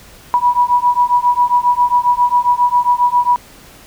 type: beating tone pair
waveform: sine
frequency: 972 / 979.4 Hz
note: B5 / B5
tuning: -28 / -15 cents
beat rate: 7.4 Hz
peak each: -13 dBFS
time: 0.34-3.36 s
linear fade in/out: 0 ms
effects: pink hiss -41 dBFS RMS until 3.86 s